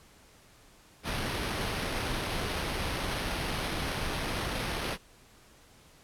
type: noise with sample-and-hold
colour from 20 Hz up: pink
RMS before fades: -33 dBFS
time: 1.03-4.98 s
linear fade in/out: 50 ms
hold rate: 7350 Hz
effects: pink hiss -58 dBFS RMS until 6.03 s + low-pass 12000 Hz 12 dB/octave